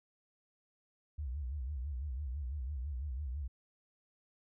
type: tone with vibrato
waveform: sine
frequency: 68 Hz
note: C#2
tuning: 33 cents flat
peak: -36 dBFS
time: 1.18-3.48 s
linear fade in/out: 10 ms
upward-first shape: sine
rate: 6 Hz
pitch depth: 200 cents each way
effects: none